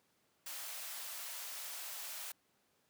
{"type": "high-pass noise", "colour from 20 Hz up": "white", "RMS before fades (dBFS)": -45, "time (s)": [0.46, 2.32], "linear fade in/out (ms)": 5, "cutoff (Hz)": 590, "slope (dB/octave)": 24, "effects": ["pink hiss -75 dBFS RMS until 2.89 s", "high-pass 150 Hz 12 dB/octave"]}